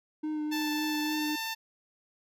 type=tone with vibrato; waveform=triangle; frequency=305.1 Hz; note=D#4; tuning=34 cents flat; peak=-28 dBFS; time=0.23-1.36 s; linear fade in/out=10 ms; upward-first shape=sine; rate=3.6 Hz; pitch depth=18 cents each way
type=tone with pitch glide; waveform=10% pulse; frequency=882 to 894.3 Hz; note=A5 to A5; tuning=+4 to +28 cents; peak=-24 dBFS; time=0.51-1.55 s; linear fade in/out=20 ms; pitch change=+24 cents; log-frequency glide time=1.08-1.16 s
effects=none